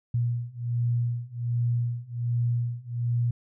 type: beating tone pair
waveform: sine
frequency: 118.8 / 120.1 Hz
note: A#2 / B2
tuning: +33 / -48 cents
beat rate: 1.3 Hz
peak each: -28 / -27 dBFS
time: 0.14-3.31 s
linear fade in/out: 5 ms
effects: none